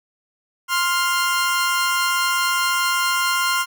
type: tone pair together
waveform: sawtooth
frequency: 1048.8 / 1400 Hz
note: C6 / F6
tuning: +4 / +4 cents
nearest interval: perfect fourth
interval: 500 cents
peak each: -17 dBFS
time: 0.68-3.66 s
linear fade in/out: 50 ms
effects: none